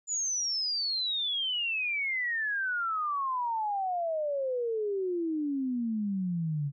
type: exponential sweep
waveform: sine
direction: down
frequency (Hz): 7060 to 138.59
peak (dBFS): -28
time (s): 0.07-6.72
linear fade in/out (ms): 50
effects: none